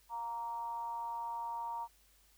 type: tone with frequency modulation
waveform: sine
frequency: 932.3 Hz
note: A#5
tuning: in tune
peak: -37 dBFS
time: 0.09-1.88 s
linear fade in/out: 50 ms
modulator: 226 Hz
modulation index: 0.43
effects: added 50 Hz sine -69 dBFS peak until 2.37 s + white hiss -68 dBFS RMS until 2.37 s